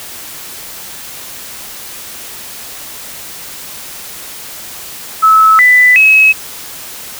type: tone with pitch steps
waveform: sine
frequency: 1299 / 1992 / 2566 Hz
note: E6 / B6 / E7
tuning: -26 / +14 / -47 cents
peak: -3 dBFS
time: 5.22-6.33 s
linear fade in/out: 20 ms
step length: 370 ms
effects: white hiss -28 dBFS RMS until 7.19 s